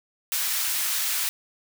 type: high-pass noise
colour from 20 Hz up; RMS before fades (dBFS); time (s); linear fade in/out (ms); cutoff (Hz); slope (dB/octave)
white; -26; 0.32-1.29; 0; 1300; 12
effects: none